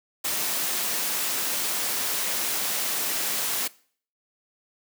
white noise, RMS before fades -27 dBFS, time 0.24-3.68 s, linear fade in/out 10 ms, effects noise-tail reverb RT60 0.5 s tail -21 dB re dry + high-pass 200 Hz 12 dB/octave

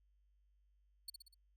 sawtooth tone with echo, 4410 Hz, C#8, 10 cents flat, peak -40 dBFS, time 1.08-1.1 s, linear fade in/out 5 ms, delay 61 ms, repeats 4, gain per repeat -5 dB, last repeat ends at 1.344 s, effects added 50 Hz sine -70 dBFS peak until 1.56 s

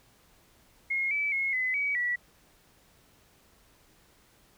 sine tone with pitch steps, 2153 / 2304 / 2168 / 2023 / 2270 / 1946 Hz, C7 / D7 / C#7 / B6 / C#7 / B6, +49 / -34 / -39 / +41 / +41 / -26 cents, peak -26 dBFS, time 0.9-2.16 s, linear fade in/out 10 ms, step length 210 ms, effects pink hiss -62 dBFS RMS until 4.57 s

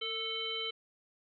harmonic tone with a mistuned harmonic, 440 Hz, A4, in tune, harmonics 1 / 3 / 5 / 7 / 9, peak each -42 / -46 / -43 / -36 / -43 dBFS, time 0.01-0.71 s, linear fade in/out 10 ms, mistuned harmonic 1, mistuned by +45 cents, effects none

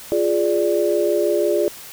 sine chord, D diminished, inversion first, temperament equal, 349.2 / 415.3 / 587.3 Hz, F4 / Ab4 / D5, 0 / 0 / 0 cents, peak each -20 dBFS, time 0.12-1.68 s, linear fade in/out 0 ms, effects white hiss -38 dBFS RMS until 1.92 s

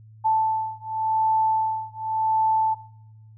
sine beating tone pair, 879 / 879.89 Hz, A5 / A5, -2 / 0 cents, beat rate 0.89 Hz, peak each -23 dBFS, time 0.24-2.75 s, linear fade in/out 20 ms, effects noise-tail reverb RT60 0.8 s tail -19 dB re dry + added 109 Hz sine -45 dBFS peak until 3.37 s

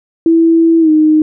sine tone with pitch glide, 329.6 to 309.3 Hz, E4 to D#4, 0 to -10 cents, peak -5 dBFS, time 0.26-1.22 s, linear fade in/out 2 ms, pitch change -110 cents, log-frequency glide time 0.8-0.9 s, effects none

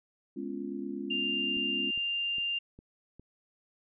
sine chord, C# dominant seventh, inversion second, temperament just, 207.9 / 249.5 / 277.2 / 346.5 Hz, G#3 / B3 / C#4 / E#4, +2 / +18 / 0 / -14 cents, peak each -40 / -41 / -38 / -40 dBFS, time 0.36-1.91 s, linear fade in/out 10 ms
sine tone, 2794 Hz, F7, in tune, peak -29 dBFS, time 1.1-2.59 s, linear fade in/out 10 ms
click train, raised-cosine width 3 ms, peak -37 dBFS, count 5, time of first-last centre 1.57-3.196 s, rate 2.46 Hz
effects none

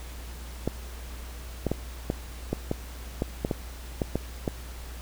clicks, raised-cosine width 2 ms, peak -12 dBFS, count 12, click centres 0.676 / 1.667 / 1.716 / 2.101 / 2.53 / 2.714 / 3.221 / 3.449 / 3.512 / 4.018 / 4.156 / 4.478 s, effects added 60 Hz sine -38 dBFS peak until 5.01 s + pink hiss -46 dBFS RMS until 5.01 s

